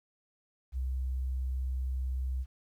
sine tone, 64.5 Hz, C2, 24 cents flat, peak -30 dBFS, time 0.72-2.46 s, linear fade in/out 50 ms, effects 11-bit

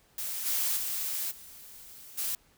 blue noise with level steps, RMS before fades -35 / -29 / -33 / -49 / -32 dBFS, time 0.18-2.35 s, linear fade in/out 2 ms, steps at 0.45 / 0.76 / 1.3 / 2.17 s, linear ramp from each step 20 ms, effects pink hiss -64 dBFS RMS until 2.57 s

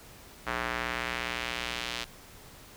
square tone with band-pass filter sweep, 59.8 Hz, A#1, 45 cents sharp, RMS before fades -34 dBFS, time 0.46-2.05 s, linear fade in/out 20 ms, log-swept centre 1500 to 3600 Hz, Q 1.3, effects pink hiss -51 dBFS RMS until 2.76 s

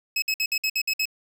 25% pulse tone bursts, 2574 Hz, E7, 42 cents flat, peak -18 dBFS, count 8, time 0.16-1.055 s, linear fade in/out 5 ms, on 62 ms, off 57 ms, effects none

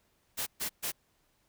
white noise bursts, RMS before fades -34 dBFS, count 3, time 0.37-0.921 s, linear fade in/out 20 ms, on 97 ms, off 130 ms, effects pink hiss -72 dBFS RMS until 1.48 s

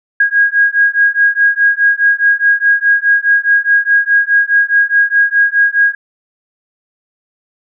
sine beating tone pair, 1636 / 1640.8 Hz, G#6 / G#6, -26 / -21 cents, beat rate 4.8 Hz, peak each -11 dBFS, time 0.2-5.95 s, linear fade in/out 5 ms, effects none

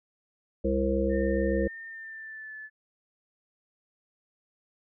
harmonic tone, 67 Hz, C2, 42 cents sharp, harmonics 1 / 3 / 5 / 7 / 8, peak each -30 / -30 / -30 / -30 / -30 dBFS, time 0.64-1.68 s, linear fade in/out 10 ms
sine tone with pitch glide, 1815 to 1737 Hz, A#6 to A6, -47 to -23 cents, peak -39 dBFS, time 1.09-2.7 s, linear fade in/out 50 ms, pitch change -76 cents, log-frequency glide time 1.86-2.55 s
effects none

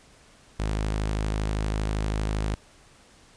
sawtooth tone, 52.6 Hz, G#1, 23 cents sharp, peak -21 dBFS, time 0.59-2.55 s, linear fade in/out 10 ms, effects pink hiss -55 dBFS RMS until 3.36 s + resampled to 22050 Hz

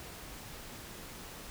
silence, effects pink hiss -47 dBFS RMS until 1.5 s

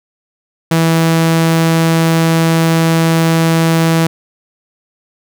sawtooth tone, 163.8 Hz, E3, 11 cents flat, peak -5 dBFS, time 0.71-4.07 s, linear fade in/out 5 ms, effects none

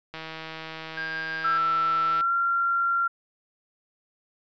click train, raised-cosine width 0.3 ms, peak -21 dBFS, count 332, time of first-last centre 0.14-2.209 s, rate 160 Hz
triangle tone, 1606 Hz, G6, 41 cents sharp, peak -28 dBFS, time 0.97-1.58 s, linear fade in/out 5 ms
sine tone with pitch glide, 1335 to 1377.3 Hz, E6 to F6, +22 to -24 cents, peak -21 dBFS, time 1.44-3.08 s, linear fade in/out 10 ms, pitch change +54 cents, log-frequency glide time 2.08-2.33 s
effects resampled to 16000 Hz

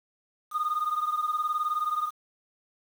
sine beating tone pair, 1222 / 1241 Hz, D#6 / D#6, -32 / -5 cents, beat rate 19 Hz, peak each -26 / -29 dBFS, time 0.51-2.11 s, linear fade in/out 50 ms, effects tanh soft clip ceiling -21 dBFS + 8-bit

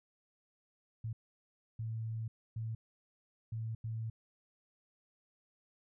sine tone bursts at uneven times, 112.1 Hz, A2, 33 cents sharp, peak -36 dBFS, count 5, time 1.04-1.13 / 1.79-2.28 / 2.56-2.75 / 3.52-3.75 / 3.84-4.1 s, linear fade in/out 5 ms, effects none

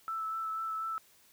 sine tone with vibrato, 1317 Hz, E6, 2 cents flat, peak -33 dBFS, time 0.08-0.98 s, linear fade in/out 0 ms, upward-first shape sine, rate 4.1 Hz, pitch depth 15 cents each way, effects white hiss -63 dBFS RMS until 1.32 s

